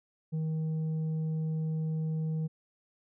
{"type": "tone with tanh clipping", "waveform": "sine", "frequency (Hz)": 158.2, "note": "D#3", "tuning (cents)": 29, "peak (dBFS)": -30, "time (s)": [0.32, 2.48], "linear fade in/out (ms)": 20, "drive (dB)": 4, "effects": []}